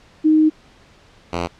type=tone pair in turn; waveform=sine / 5% pulse; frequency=311.1 / 86.2 Hz; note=D#4 / F2; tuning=0 / -22 cents; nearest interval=octave + minor seventh; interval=2222 cents; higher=first; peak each=-10 dBFS; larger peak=neither; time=0.24-0.5 / 1.32-1.48 s; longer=first; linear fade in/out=20 ms; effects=pink hiss -50 dBFS RMS until 1.59 s + low-pass 5000 Hz 12 dB/octave